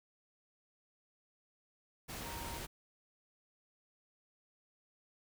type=tone in noise; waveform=sine; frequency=932.3 Hz; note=A#5; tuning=in tune; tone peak=-47 dBFS; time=2.23-2.59 s; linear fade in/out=20 ms; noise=pink; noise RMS=-44 dBFS; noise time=2.08-2.67 s; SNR=-6 dB; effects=none